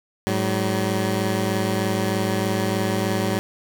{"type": "tone pair together", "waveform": "15% pulse", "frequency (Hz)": [106.5, 189.76], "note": ["G#2", "F#3"], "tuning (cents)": [44, 44], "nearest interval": "minor seventh", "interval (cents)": 1000, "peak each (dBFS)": -17, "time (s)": [0.27, 3.39], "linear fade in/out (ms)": 0, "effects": []}